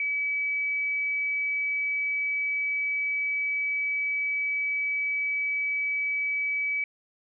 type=tone; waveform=sine; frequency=2287 Hz; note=D7; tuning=47 cents flat; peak=-25 dBFS; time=0-6.84 s; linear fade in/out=2 ms; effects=none